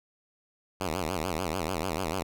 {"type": "tone with vibrato", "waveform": "5% pulse", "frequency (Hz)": 86, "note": "F2", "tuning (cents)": -26, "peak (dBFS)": -18, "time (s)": [0.8, 2.23], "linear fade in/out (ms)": 10, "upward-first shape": "sine", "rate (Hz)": 6.8, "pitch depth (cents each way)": 210, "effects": []}